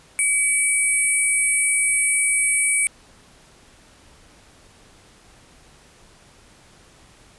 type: tone cluster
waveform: sine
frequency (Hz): 2282 / 8520 / 9960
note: C#7 / C9 / D#9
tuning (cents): +50 / +30 / +1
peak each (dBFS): -21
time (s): 0.19-2.87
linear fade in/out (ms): 0
effects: pink hiss -51 dBFS RMS until 7.38 s + resampled to 24000 Hz